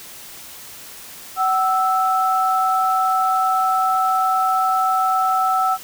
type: tone pair together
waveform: sine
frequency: 755 / 1316 Hz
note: F#5 / E6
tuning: +35 / -3 cents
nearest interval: minor seventh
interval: 962 cents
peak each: -18 dBFS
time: 1.36-5.78 s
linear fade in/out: 50 ms
effects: white hiss -38 dBFS RMS until 5.83 s